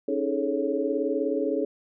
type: tone cluster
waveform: sine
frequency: 275.6 / 311.8 / 418 / 437.3 / 554 Hz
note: C#4 / D#4 / G#4 / A4 / C#5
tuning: -10 / +4 / +11 / -11 / -1 cents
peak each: -30 dBFS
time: 0.08-1.65 s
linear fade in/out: 5 ms
effects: none